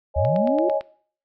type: chord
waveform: sine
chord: C# suspended second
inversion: none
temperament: equal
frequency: 554.4 / 622.3 / 830.6 Hz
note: C#5 / D#5 / G#5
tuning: 0 / 0 / 0 cents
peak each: -22 / -22 / -27 dBFS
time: 0.14-0.82 s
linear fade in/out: 50 ms
type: linear sweep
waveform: sine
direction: up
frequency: 65.41 to 367.8 Hz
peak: -21 dBFS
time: 0.16-0.69 s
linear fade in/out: 5 ms
type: click train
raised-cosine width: 0.3 ms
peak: -21 dBFS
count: 6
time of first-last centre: 0.25-0.81 s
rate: 8.93 Hz
effects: noise-tail reverb RT60 0.5 s tail -20 dB re dry